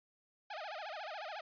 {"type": "tone with vibrato", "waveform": "sawtooth", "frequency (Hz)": 720, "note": "F#5", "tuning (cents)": -47, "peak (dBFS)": -38, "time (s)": [0.5, 1.41], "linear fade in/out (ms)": 5, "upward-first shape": "sine", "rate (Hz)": 14, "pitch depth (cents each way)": 300, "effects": ["resampled to 11025 Hz"]}